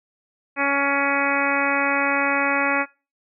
harmonic tone, 279.9 Hz, C#4, 17 cents sharp, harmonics 1 / 2 / 3 / 4 / 5 / 6 / 7 / 8 / 9, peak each -27 / -27 / -27 / -27 / -27 / -27 / -27 / -27 / -27 dBFS, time 0.56-2.86 s, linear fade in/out 50 ms, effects noise-tail reverb RT60 0.3 s tail -21 dB re dry

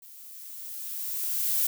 violet noise with level ramp, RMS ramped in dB -49 to -24 dBFS, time 0.02-1.67 s, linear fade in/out 5 ms, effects none

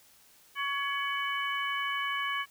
harmonic tone with a mistuned harmonic, 561 Hz, C#5, 21 cents sharp, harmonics 2 / 3 / 4 / 5, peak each -33 / -35 / -36 / -37 dBFS, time 0.55-2.46 s, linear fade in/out 50 ms, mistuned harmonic 5, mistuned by +110 cents, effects white hiss -60 dBFS RMS until 2.5 s

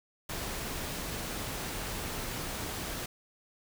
pink noise, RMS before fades -37 dBFS, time 0.29-3.06 s, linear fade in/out 5 ms, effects none

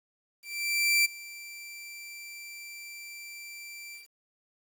sawtooth tone with ADSR envelope, 2344 Hz, D7, 4 cents flat, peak -17 dBFS, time 0.42-4.09 s, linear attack 630 ms, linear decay 15 ms, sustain -21 dB, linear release 160 ms, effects 9-bit

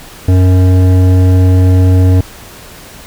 sine tone with hard clipping, 92.2 Hz, F#2, 6 cents flat, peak -6 dBFS, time 0.28-2.21 s, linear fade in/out 5 ms, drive 12 dB, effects pink hiss -33 dBFS RMS until 3.06 s

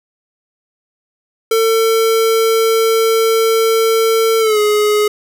square tone with pitch glide, 450 to 419.9 Hz, A4 to G#4, +39 to +19 cents, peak -11 dBFS, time 1.51-5.08 s, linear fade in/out 5 ms, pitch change -120 cents, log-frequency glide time 4.39-4.59 s, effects none

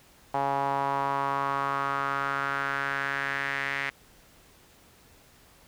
sawtooth tone with band-pass filter sweep, 138.7 Hz, C#3, 1 cent sharp, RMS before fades -29 dBFS, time 0.34-3.9 s, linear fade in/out 5 ms, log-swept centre 830 to 2000 Hz, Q 3.8, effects pink hiss -57 dBFS RMS until 5.67 s

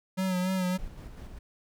square tone with vibrato, 185 Hz, F#3, in tune, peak -27 dBFS, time 0.17-0.78 s, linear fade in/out 20 ms, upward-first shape sine, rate 3.5 Hz, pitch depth 42 cents each way
brown noise with tremolo, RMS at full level -40 dBFS, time 0.78-1.39 s, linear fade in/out 10 ms, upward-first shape square, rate 5.1 Hz, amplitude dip 35%
effects none

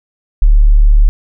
sine tone, 36.71 Hz, D1, in tune, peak -3 dBFS, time 0.42-1.09 s, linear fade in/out 0 ms, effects none

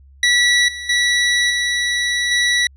25% pulse tone with level steps, 1947 Hz, B6, 25 cents flat, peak -8 / -23 / -10 / -13 / -10 dBFS, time 0.23-2.67 s, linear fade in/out 2 ms, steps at 0.68 / 0.89 / 1.5 / 2.31 s, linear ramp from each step 5 ms, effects added 68 Hz sine -43 dBFS peak until 2.76 s + resampled to 22050 Hz

